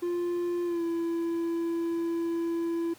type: tone with pitch glide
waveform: triangle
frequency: 349.2 to 335.6 Hz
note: F4 to E4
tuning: 0 to +31 cents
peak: -25 dBFS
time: 0.02-2.94 s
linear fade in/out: 10 ms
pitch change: -69 cents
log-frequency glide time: 0.65-0.83 s
effects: pink hiss -54 dBFS RMS until 2.98 s + high-pass 100 Hz 12 dB/octave